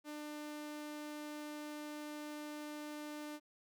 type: tone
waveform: sawtooth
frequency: 298.9 Hz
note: D4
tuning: 31 cents sharp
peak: -40 dBFS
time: 0.04-3.4 s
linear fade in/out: 50 ms
effects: none